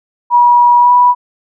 sine tone with pitch glide, 965 to 980.7 Hz, B5 to B5, -40 to -12 cents, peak -4 dBFS, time 0.3-1.15 s, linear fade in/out 50 ms, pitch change +28 cents, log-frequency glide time 0.79-0.92 s, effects none

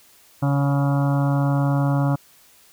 harmonic tone with a mistuned harmonic, 140.2 Hz, C#3, 20 cents sharp, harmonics 1 / 2 / 4 / 5 / 6 / 7 / 8 / 9 / 10, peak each -18 / -24 / -30 / -32 / -34 / -35 / -36 / -37 / -38 dBFS, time 0.42-2.16 s, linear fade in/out 10 ms, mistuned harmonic 5, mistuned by +22 cents, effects white hiss -53 dBFS RMS until 2.72 s

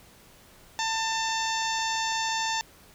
harmonic tone, 894 Hz, A5, 27 cents sharp, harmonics 1 / 2 / 3 / 4 / 5 / 6 / 7 / 8, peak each -29 / -33 / -37 / -35 / -38 / -37 / -38 / -39 dBFS, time 0.79-2.61 s, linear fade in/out 0 ms, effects pink hiss -54 dBFS RMS until 2.94 s

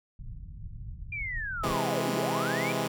pink low-pass noise, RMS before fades -40 dBFS, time 0.19-1.76 s, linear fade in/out 2 ms, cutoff 130 Hz, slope 24 dB/octave
sine linear two-way sweep, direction down then up, 2416 to 174.61 to 2416 Hz, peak -32 dBFS, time 1.12-2.72 s, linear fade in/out 5 ms, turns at 2.13 s
10% pulse chord, C augmented, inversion none, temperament equal, 130.81 / 164.81 / 207.7 Hz, C3 / E3 / G#3, 0 / 0 / 0 cents, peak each -24 dBFS, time 1.63-2.88 s, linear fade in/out 10 ms
effects none

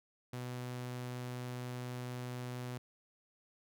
sawtooth tone, 124.3 Hz, B2, 12 cents sharp, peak -36 dBFS, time 0.33-2.78 s, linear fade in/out 5 ms, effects none

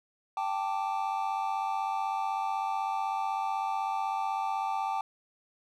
triangle chord, G suspended second, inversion none, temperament equal, 784 / 880 / 1174.7 Hz, G5 / A5 / D6, 0 / 0 / 0 cents, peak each -30 / -31 / -35 dBFS, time 0.37-5.01 s, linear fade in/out 2 ms, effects none

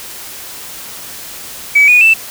sine tone with pitch steps, 2284 / 2462 / 2654 Hz, D7 / D#7 / E7, -49 / -19 / +11 cents, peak -3 dBFS, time 1.75-2.14 s, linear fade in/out 10 ms, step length 130 ms, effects tanh soft clip ceiling 0 dBFS + white hiss -29 dBFS RMS until 2.3 s

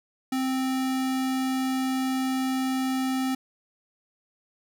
square tone, 261.6 Hz, C4, in tune, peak -25 dBFS, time 0.32-3.35 s, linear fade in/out 5 ms, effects none

